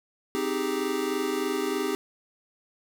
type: chord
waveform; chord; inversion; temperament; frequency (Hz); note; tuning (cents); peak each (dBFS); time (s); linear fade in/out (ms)
square; Ab major seventh; first; equal; 261.6 / 311.1 / 392 / 415.3; C4 / Eb4 / G4 / Ab4; 0 / 0 / 0 / 0; -34 / -33 / -30 / -34; 0.35-1.95; 0
effects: 10-bit